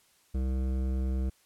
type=tone with hard clipping; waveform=triangle; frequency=65 Hz; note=C2; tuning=11 cents flat; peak=-29 dBFS; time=0.34-1.3 s; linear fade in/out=10 ms; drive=17 dB; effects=white hiss -65 dBFS RMS until 1.45 s + low-pass 12000 Hz 12 dB/octave